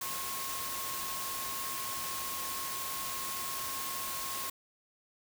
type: tone in noise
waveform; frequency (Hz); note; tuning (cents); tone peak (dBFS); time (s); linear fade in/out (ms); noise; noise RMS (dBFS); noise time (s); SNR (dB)
sine; 1081; C#6; -44; -41; 0.01-4.5; 5; white; -38; 0.01-4.5; -6
effects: none